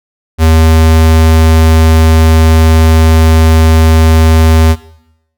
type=tone; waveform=square; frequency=80.3 Hz; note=E2; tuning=45 cents flat; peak=-4 dBFS; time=0.38-4.76 s; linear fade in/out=50 ms; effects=noise-tail reverb RT60 0.8 s tail -18 dB re dry